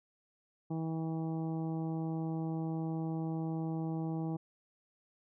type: harmonic tone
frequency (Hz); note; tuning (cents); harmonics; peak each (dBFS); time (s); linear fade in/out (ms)
161.4; E3; -36; 1 / 2 / 3 / 4 / 5 / 6 / 7; -35 / -38 / -48 / -51 / -47 / -58 / -59; 0.7-4.37; 10
effects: none